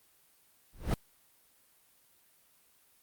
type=noise with exponential growth; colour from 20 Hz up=brown; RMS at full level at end=-21 dBFS; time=0.73-0.94 s; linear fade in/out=0 ms; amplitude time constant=44 ms; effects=white hiss -66 dBFS RMS until 3.02 s + Opus 32 kbps